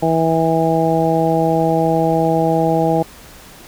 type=harmonic tone; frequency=162.8 Hz; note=E3; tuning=21 cents flat; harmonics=1 / 2 / 3 / 4 / 5; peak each=-19 / -19 / -19 / -19 / -19 dBFS; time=0.02-3.03 s; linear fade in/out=10 ms; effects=pink hiss -40 dBFS RMS until 3.67 s